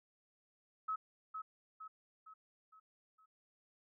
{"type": "tone with echo", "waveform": "sine", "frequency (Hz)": 1286, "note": "E6", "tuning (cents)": -43, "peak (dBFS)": -35, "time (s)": [0.88, 0.96], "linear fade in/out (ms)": 10, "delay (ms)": 460, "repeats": 5, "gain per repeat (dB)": -6, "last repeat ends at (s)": 3.26, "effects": []}